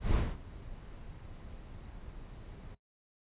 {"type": "noise with ADSR envelope", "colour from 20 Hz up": "brown", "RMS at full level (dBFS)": -27, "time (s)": [0, 2.75], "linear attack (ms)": 140, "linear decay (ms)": 220, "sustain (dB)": -20, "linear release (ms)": 8, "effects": ["noise-tail reverb RT60 0.1 s tail -17 dB re dry", "resampled to 8000 Hz"]}